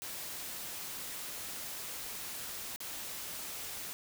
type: noise with dropouts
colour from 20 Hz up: white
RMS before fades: -42 dBFS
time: 0.02-3.93 s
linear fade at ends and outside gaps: 0 ms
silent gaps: 2.761-2.804 s
effects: none